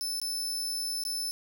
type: tone with dropouts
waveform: sawtooth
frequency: 5270 Hz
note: E8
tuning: 1 cent flat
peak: -28 dBFS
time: 0.01-1.31 s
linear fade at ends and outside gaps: 0 ms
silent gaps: 0.2-0.216 / 1.037-1.051 s
effects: none